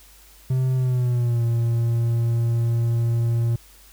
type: tone with pitch glide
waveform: triangle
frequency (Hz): 129.5 to 116.71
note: C3 to A#2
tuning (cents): -17 to +3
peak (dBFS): -16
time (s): 0.5-3.56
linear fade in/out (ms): 5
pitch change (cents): -180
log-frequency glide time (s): 0.75-1.43
effects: added 50 Hz sine -51 dBFS peak until 3.92 s + white hiss -51 dBFS RMS until 3.92 s